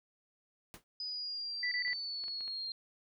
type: noise with exponential decay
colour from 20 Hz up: pink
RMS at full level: -45 dBFS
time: 0.74-0.84 s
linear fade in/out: 0 ms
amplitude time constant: 21 ms
type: exponential sweep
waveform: sine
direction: down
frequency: 4994 to 4186 Hz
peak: -37 dBFS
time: 1-2.72 s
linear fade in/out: 2 ms
type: tone bursts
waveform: sine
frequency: 1975.5 Hz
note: B6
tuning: in tune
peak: -32 dBFS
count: 3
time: 1.63-1.933 s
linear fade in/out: 2 ms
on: 85 ms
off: 24 ms
type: clicks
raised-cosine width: 0.3 ms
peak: -37 dBFS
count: 6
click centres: 1.879 / 1.931 / 2.239 / 2.282 / 2.408 / 2.479 s
effects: none